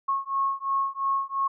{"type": "beating tone pair", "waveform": "sine", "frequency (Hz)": [1091, 1093.9], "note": ["C#6", "C#6"], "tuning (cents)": [-28, -23], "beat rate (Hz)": 2.9, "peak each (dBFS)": -27, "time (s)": [0.08, 1.48], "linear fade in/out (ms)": 10, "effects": []}